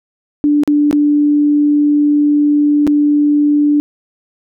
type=tone with dropouts; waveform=sine; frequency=293.7 Hz; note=D4; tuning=in tune; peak=-8 dBFS; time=0.44-3.8 s; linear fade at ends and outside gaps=0 ms; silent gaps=0.635-0.676 / 0.911-0.928 / 2.868-2.875 s; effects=none